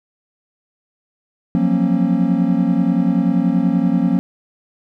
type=chord; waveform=triangle; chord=Gb major seventh; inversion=third; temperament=equal with one note detuned; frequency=174.61 / 185 / 233.1 / 271 Hz; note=F3 / Gb3 / Bb3 / Db4; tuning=0 / 0 / 0 / -39 cents; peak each=-17 dBFS; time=1.55-4.19 s; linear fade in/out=0 ms; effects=none